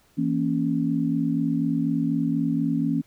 sine chord, A# diminished, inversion second, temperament equal, 164.81 / 233.1 / 277.2 Hz, E3 / A#3 / C#4, 0 / 0 / 0 cents, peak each -26 / -26 / -24 dBFS, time 0.17-3.02 s, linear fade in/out 20 ms, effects pink hiss -61 dBFS RMS until 3.06 s

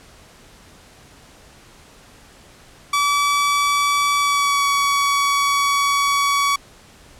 sawtooth tone with pitch glide, 1148 to 1130.2 Hz, D6 to C#6, -40 to +33 cents, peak -12 dBFS, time 2.93-6.56 s, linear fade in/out 5 ms, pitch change -27 cents, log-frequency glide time 4.18-4.67 s, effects pink hiss -47 dBFS RMS until 7.19 s + low-pass 10000 Hz 12 dB/octave

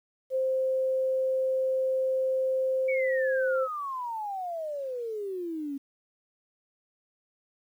sine tone, 523.3 Hz, C5, in tune, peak -24 dBFS, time 0.3-3.68 s, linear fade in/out 50 ms
sine exponential sweep, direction down, 2285 to 271.2 Hz, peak -31 dBFS, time 2.88-5.78 s, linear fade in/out 10 ms
effects 10-bit

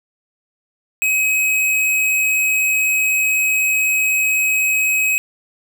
square tone, 2542 Hz, D#7, 36 cents sharp, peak -15 dBFS, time 1.02-5.18 s, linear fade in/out 0 ms, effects none

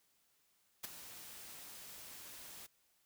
white noise with ADSR envelope, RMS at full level -40 dBFS, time 0.83-2.67 s, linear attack 16 ms, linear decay 12 ms, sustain -12 dB, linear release 15 ms, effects white hiss -75 dBFS RMS until 3.05 s

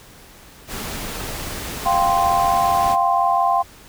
pink noise, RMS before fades -29 dBFS, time 0.67-2.97 s, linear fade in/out 50 ms
sine chord, F suspended second, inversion none, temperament equal, 698.5 / 784 / 1046.5 Hz, F5 / G5 / C6, 0 / 0 / 0 cents, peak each -19 dBFS, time 1.85-3.63 s, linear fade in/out 20 ms
effects pink hiss -45 dBFS RMS until 3.88 s

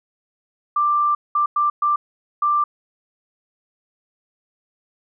sine tone bursts at uneven times, 1181 Hz, D6, 9 cents sharp, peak -15 dBFS, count 5, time 0.76-1.15 / 1.35-1.46 / 1.56-1.7 / 1.82-1.96 / 2.42-2.64 s, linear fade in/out 5 ms, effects none

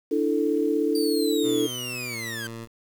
sine chord, D suspended second, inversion none, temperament just, 293.7 / 330.4 / 440.5 Hz, D4 / E4 / A4, 0 / +4 / +2 cents, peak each -25 / -26 / -24 dBFS, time 0.11-1.67 s, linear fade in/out 10 ms
sawtooth linear sweep, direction down, 4699 to 1541 Hz, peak -28 dBFS, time 0.95-2.47 s, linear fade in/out 2 ms
15% pulse tone with pitch glide, 124.1 to 114.46 Hz, B2 to A#2, +9 to -31 cents, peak -29 dBFS, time 1.42-2.68 s, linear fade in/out 50 ms, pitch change -140 cents, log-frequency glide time 2.08-2.16 s
effects 8-bit

